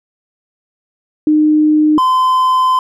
sine / triangle tone pair in turn, 305.3 / 1026.9 Hz, D#4 / C6, -33 / -33 cents, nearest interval octave + major sixth, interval 2100 cents, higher second, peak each -7 dBFS, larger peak neither, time 1.27-1.98 / 1.98-2.79 s, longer second, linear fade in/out 2 ms, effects none

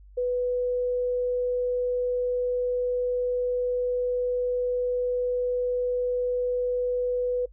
sine tone, 494.8 Hz, B4, 3 cents sharp, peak -23 dBFS, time 0.17-7.46 s, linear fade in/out 10 ms, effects noise-tail reverb RT60 0.1 s tail -24 dB re dry + added 49 Hz sine -47 dBFS peak until 7.52 s

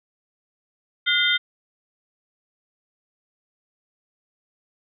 sine tone cluster, 1437 / 2051 / 3166 / 3618 Hz, F6 / C7 / G7 / A7, +49 / -35 / +17 / +48 cents, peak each -23 dBFS, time 1.06-1.38 s, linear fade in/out 20 ms, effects none

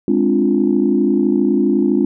sine chord, D half-diminished seventh, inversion second, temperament equal, 207.7 / 261.6 / 293.7 / 349.2 Hz, Ab3 / C4 / D4 / F4, 0 / 0 / 0 / 0 cents, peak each -17 dBFS, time 0.08-2.05 s, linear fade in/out 2 ms, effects tanh soft clip ceiling -2 dBFS

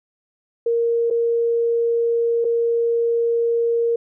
sine tone with dropouts, 466.2 Hz, A#4, in tune, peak -16 dBFS, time 0.66-3.96 s, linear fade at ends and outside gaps 5 ms, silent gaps 1.102-1.108 / 2.445-2.449 s, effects none

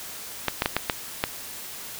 clicks, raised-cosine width 0.3 ms, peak -5 dBFS, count 6, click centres 0.483 / 0.621 / 0.659 / 0.766 / 0.898 / 1.239 s, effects white hiss -38 dBFS RMS until 1.99 s

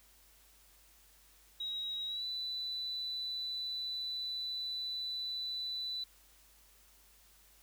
sine tone with pitch glide, 3823 to 3983 Hz, A#7 to B7, +43 to +14 cents, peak -36 dBFS, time 1.6-6.04 s, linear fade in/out 5 ms, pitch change +71 cents, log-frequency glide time 2.07-2.25 s, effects added 50 Hz sine -67 dBFS peak until 7.62 s + white hiss -64 dBFS RMS until 7.62 s

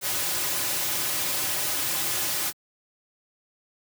white noise with comb filter, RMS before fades -27 dBFS, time 0.01-2.53 s, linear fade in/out 50 ms, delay 4.4 ms, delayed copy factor -0.6, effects high-pass 100 Hz 12 dB/octave

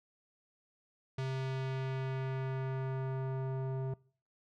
square tone with low-pass filter sweep, 132.3 Hz, C3, 20 cents sharp, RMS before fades -36 dBFS, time 1.18-3.94 s, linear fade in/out 5 ms, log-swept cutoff 4700 to 730 Hz, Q 0.9, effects noise-tail reverb RT60 0.5 s tail -24 dB re dry

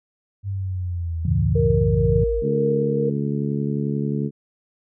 sine linear sweep, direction down, 100 to 51.91 Hz, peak -23 dBFS, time 0.43-2.44 s, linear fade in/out 50 ms
sine chord, F# minor seventh, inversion none, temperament equal, 92.5 / 110 / 138.59 / 164.81 Hz, F#2 / A2 / C#3 / E3, 0 / 0 / 0 / 0 cents, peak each -23 dBFS, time 1.25-2.24 s, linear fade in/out 5 ms
sine tone with tremolo, 465.7 Hz, A#4, 2 cents flat, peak -18 dBFS, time 1.55-3.1 s, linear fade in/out 10 ms, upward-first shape triangle, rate 2 Hz, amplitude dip 40%
harmonic tone, 71.3 Hz, C#2, 49 cents sharp, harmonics 2 / 3 / 4 / 5 / 6, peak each -24 / -25 / -30 / -33 / -31 dBFS, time 2.41-4.31 s, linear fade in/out 50 ms
effects none

